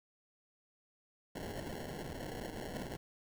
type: noise with sample-and-hold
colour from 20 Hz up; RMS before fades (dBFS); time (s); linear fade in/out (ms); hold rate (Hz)
blue; -43; 1.35-2.97; 10; 1225
effects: none